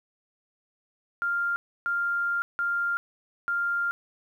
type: tone bursts at uneven times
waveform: sine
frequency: 1396.9 Hz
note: F6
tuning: in tune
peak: -24 dBFS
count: 4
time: 1.22-1.56 / 1.86-2.42 / 2.59-2.97 / 3.48-3.91 s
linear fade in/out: 0 ms
effects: 10-bit